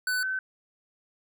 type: tone pair in turn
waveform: square / sine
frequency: 1500 / 1528.9 Hz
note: F#6 / G6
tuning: +23 / -44 cents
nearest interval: unison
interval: 33 cents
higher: second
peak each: -26 / -27 dBFS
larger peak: first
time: 0.07-0.23 / 0.23-0.39 s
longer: neither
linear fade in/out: 2 ms
effects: none